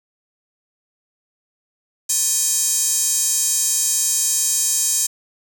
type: tone with high-pass filter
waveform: square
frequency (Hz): 351.4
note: F4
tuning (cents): +11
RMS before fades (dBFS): -19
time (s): 2.09-5.07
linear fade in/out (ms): 10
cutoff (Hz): 7100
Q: 3.2
effects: 8-bit